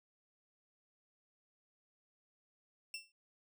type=tone with exponential decay; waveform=20% pulse; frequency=2700 Hz; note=E7; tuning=41 cents sharp; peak=-34 dBFS; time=2.94-3.12 s; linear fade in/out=2 ms; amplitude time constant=38 ms; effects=none